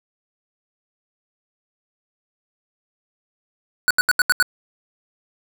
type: tone bursts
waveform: square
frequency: 1480 Hz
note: F#6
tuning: in tune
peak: -13 dBFS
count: 6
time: 3.88-4.426 s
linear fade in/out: 0 ms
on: 26 ms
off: 78 ms
effects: none